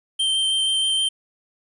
square tone with vibrato, 3134 Hz, G7, 1 cent flat, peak -19 dBFS, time 0.19-1.09 s, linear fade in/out 10 ms, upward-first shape triangle, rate 6.3 Hz, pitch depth 12 cents each way, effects resampled to 24000 Hz + 10-bit

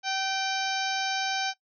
harmonic tone with a mistuned harmonic, 771 Hz, G5, 29 cents flat, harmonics 1 / 2 / 3 / 4 / 5 / 6 / 7 / 8, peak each -30 / -33 / -35 / -36 / -37 / -38 / -38 / -39 dBFS, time 0.03-1.54 s, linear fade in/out 50 ms, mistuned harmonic 3, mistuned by +40 cents, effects noise-tail reverb RT60 0.1 s tail -20 dB re dry

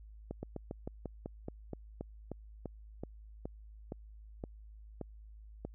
slowing click train, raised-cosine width 2 ms, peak -26 dBFS, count 18, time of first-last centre 0.31-5.65 s, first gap 120 ms, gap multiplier 1.11, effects added 53 Hz sine -50 dBFS peak until 5.74 s

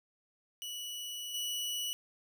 sawtooth tone with level steps, 2944 Hz, F#7, 9 cents flat, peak -36 / -31 dBFS, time 0.62-1.93 s, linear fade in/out 0 ms, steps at 1.34 s, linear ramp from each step 5 ms, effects none

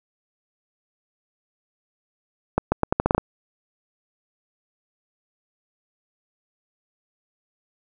accelerating click train, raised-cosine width 1 ms, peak -4 dBFS, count 9, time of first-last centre 2.58-3.18 s, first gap 140 ms, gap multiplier 0.81, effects none

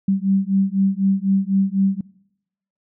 sine beating tone pair, 192.4 / 196.4 Hz, G3 / G3, -32 / +4 cents, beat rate 4 Hz, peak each -19 dBFS, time 0.08-2.01 s, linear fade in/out 5 ms, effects noise-tail reverb RT60 0.8 s tail -22 dB re dry

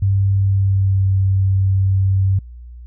sine tone with pitch glide, 98 to 96.21 Hz, G2 to G2, 0 to -32 cents, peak -12 dBFS, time 0.02-2.39 s, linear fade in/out 5 ms, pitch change -32 cents, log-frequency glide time 0.44-1.09 s, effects added 60 Hz sine -33 dBFS peak until 2.86 s

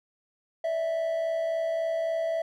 triangle tone pair together, 593 / 656.6 Hz, D5 / E5, +17 / -7 cents, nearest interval major second, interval 176 cents, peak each -35 / -24 dBFS, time 0.64-2.42 s, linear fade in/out 5 ms, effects none

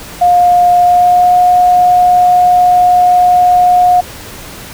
sine tone with pitch glide, 710 to 719.5 Hz, F5 to F#5, +28 to -49 cents, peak -4 dBFS, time 0.21-4.01 s, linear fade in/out 10 ms, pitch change +23 cents, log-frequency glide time 0.79-1.35 s, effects pink hiss -29 dBFS RMS until 4.73 s

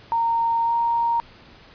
sine tone with pitch glide, 923 to 932.6 Hz, A#5 to A#5, -17 to +1 cents, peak -18 dBFS, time 0.12-1.2 s, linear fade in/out 0 ms, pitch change +18 cents, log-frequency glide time 0.63-0.73 s, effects pink hiss -48 dBFS RMS until 1.74 s + resampled to 11025 Hz

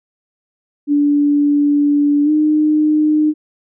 sine tone with pitch glide, 290 to 304.9 Hz, D4 to D#4, -22 to -35 cents, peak -10 dBFS, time 0.87-3.34 s, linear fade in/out 50 ms, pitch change +87 cents, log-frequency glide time 2.24-2.3 s, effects none

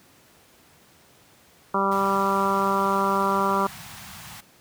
harmonic tone, 196 Hz, G3, in tune, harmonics 1 / 2 / 3 / 4 / 5 / 6 / 7, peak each -28 / -28 / -30 / -31 / -25 / -25 / -30 dBFS, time 1.74-3.67 s, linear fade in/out 5 ms
pink band-stop noise, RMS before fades -40 dBFS, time 1.91-4.41 s, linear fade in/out 10 ms, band 220 to 710 Hz, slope 48 dB/octave
effects pink hiss -55 dBFS RMS until 4.6 s + high-pass 100 Hz 12 dB/octave

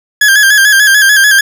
40% pulse tone with vibrato, 1639 Hz, G#6, 23 cents flat, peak -3 dBFS, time 0.21-1.41 s, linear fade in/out 5 ms, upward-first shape square, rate 6.8 Hz, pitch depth 55 cents each way, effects none

